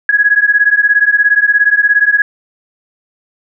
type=beating tone pair; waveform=sine; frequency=1661.2 / 1678.2 Hz; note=G#6 / G#6; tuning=0 / +18 cents; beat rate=17 Hz; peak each=-10 dBFS; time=0.09-2.22 s; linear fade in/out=2 ms; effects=none